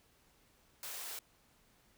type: high-pass noise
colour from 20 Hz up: white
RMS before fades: -44 dBFS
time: 0.83-1.19 s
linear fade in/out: 2 ms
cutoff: 400 Hz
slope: 24 dB/octave
effects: pink hiss -69 dBFS RMS until 1.97 s